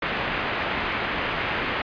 white low-pass noise, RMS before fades -27 dBFS, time 0.02-1.82 s, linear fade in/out 5 ms, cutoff 2600 Hz, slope 24 dB/octave, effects resampled to 11025 Hz

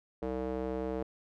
square tone with band-pass filter, 64.1 Hz, C2, 35 cents flat, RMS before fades -35 dBFS, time 0.22-1.03 s, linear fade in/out 5 ms, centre 460 Hz, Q 2, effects none

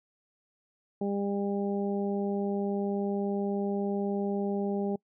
harmonic tone, 200.4 Hz, G3, 38 cents sharp, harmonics 1 / 2 / 3 / 4, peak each -30 / -32 / -39 / -40 dBFS, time 1.01-4.96 s, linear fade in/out 5 ms, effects noise-tail reverb RT60 0.1 s tail -25 dB re dry

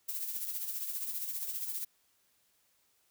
violet noise with tremolo, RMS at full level -35 dBFS, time 0.08-1.85 s, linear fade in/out 10 ms, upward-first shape triangle, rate 15 Hz, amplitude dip 60%, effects white hiss -72 dBFS RMS until 3.1 s

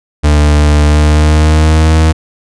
40% pulse tone with pitch glide, 74.4 to 79.28 Hz, D2 to D#2, +23 to +33 cents, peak -4 dBFS, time 0.23-2.13 s, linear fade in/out 20 ms, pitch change +110 cents, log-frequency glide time 0.84-1.94 s, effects resampled to 22050 Hz

